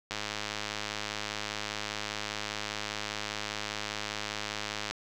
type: click train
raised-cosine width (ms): 0.2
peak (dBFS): -16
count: 505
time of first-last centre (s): 0.11-4.91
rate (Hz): 105
effects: none